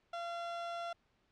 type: tone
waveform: 30% pulse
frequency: 685 Hz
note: F5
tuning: 34 cents flat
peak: -36 dBFS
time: 0.13-0.93 s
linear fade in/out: 5 ms
effects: pink hiss -75 dBFS RMS until 1.31 s + low-pass 4000 Hz 12 dB/octave